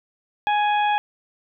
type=harmonic tone; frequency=833 Hz; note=G#5; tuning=5 cents sharp; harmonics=1 / 2 / 3 / 4; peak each=-18 / -28 / -30 / -33 dBFS; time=0.47-0.98 s; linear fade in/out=0 ms; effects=none